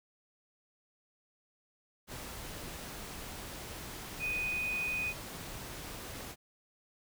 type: tone in noise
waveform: sine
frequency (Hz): 2489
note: D#7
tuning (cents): 0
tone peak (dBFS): -32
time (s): 4.19-5.14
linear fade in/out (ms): 50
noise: pink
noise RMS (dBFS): -44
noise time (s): 2.07-6.36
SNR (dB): +9
effects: none